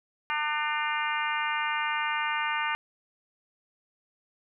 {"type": "harmonic tone with a mistuned harmonic", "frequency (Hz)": 300, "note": "D4", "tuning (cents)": 37, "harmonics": [3, 4, 5, 6, 7, 8, 9], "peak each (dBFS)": [-32, -33, -34, -35, -35, -36, -37], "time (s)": [0.3, 2.75], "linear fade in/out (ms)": 0, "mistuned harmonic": 9, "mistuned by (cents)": 65, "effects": []}